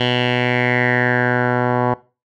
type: tone with low-pass filter sweep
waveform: 10% pulse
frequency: 123.47 Hz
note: B2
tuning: in tune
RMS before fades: -17 dBFS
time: 0-1.94 s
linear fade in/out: 5 ms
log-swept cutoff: 3100 to 1100 Hz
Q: 5
effects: noise-tail reverb RT60 0.3 s tail -19 dB re dry